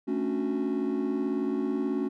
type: chord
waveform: triangle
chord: D major seventh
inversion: second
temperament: just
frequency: 220.2 / 275.3 / 293.7 / 367.1 Hz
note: A3 / C#4 / D4 / F#4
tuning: +2 / -12 / 0 / -14 cents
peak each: -30 / -27 / -32 / -29 dBFS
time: 0.07-2.09 s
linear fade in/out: 20 ms
effects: tanh soft clip ceiling -18 dBFS